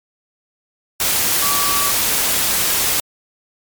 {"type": "tone in noise", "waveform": "sine", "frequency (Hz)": 1149, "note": "D6", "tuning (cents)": -38, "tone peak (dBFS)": -21, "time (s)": [1.42, 1.91], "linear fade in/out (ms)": 2, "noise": "white", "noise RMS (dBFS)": -17, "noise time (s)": [1, 3], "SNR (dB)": -7, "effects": ["MP3 96 kbps"]}